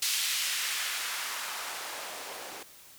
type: noise with band-pass filter sweep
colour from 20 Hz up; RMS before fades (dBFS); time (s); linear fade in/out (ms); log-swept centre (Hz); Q
blue; -34; 0.02-2.63; 5; 3400 to 430; 0.99
effects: white hiss -53 dBFS RMS until 2.98 s